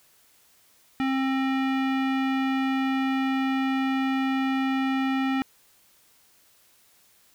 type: tone with low-pass filter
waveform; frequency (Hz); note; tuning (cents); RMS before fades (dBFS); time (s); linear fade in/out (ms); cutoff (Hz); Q
square; 266.2; C4; +30; -25; 1-5.42; 0; 2500; 1.6
effects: white hiss -60 dBFS RMS until 7.34 s